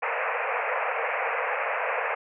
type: band-pass noise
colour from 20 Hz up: pink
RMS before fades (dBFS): -28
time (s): 0.02-2.15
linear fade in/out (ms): 10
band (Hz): 460 to 2600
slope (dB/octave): 96
effects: none